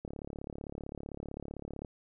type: click train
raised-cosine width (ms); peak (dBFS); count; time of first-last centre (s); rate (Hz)
2; -27; 65; 0.05-1.848; 35.6
effects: none